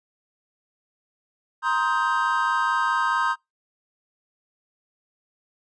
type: chord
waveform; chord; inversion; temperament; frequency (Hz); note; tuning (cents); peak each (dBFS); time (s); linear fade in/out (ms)
triangle; C minor seventh; third; just; 941.9 / 1046.5 / 1255.8 / 1569.8; Bb5 / C6 / Eb6 / G6; +18 / 0 / +16 / +2; -24; 1.62-3.36; 50
effects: noise-tail reverb RT60 0.2 s tail -26 dB re dry + resampled to 22050 Hz